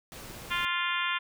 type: noise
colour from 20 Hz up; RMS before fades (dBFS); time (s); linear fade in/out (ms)
pink; -44; 0.12-0.65; 0
type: harmonic tone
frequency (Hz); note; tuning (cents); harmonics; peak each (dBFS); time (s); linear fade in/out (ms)
349.2; F4; 0; 3 / 4 / 5 / 6 / 7 / 8 / 9 / 10; -33 / -34 / -35 / -36 / -36 / -37 / -38 / -38; 0.5-1.19; 20
effects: none